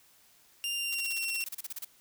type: tone with pitch glide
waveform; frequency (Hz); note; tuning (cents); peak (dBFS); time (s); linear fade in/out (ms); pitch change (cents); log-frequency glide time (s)
sawtooth; 2794 to 2727; F7 to F7; 0 to -42; -28; 0.64-1.44; 0; -42; 0.75-1.22
type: noise bursts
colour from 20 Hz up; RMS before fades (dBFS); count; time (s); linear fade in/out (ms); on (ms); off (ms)
blue; -38; 16; 0.92-1.848; 5; 28; 32
effects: white hiss -62 dBFS RMS until 2 s